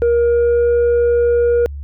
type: tone with pitch glide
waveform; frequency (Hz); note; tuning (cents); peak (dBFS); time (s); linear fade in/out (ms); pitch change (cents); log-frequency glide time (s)
sine; 472.1 to 475.9; A#4 to A#4; +22 to +36; -8; 0.02-1.66; 0; +14; 0.15-0.71
effects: tanh soft clip ceiling -10 dBFS + added 71 Hz sine -25 dBFS peak until 1.83 s